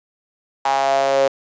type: tone with high-pass filter sweep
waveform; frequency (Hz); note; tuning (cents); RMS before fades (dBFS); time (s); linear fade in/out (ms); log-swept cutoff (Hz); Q
sawtooth; 136.6; C#3; -25; -17; 0.65-1.28; 5; 850 to 520; 6.7
effects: resampled to 16000 Hz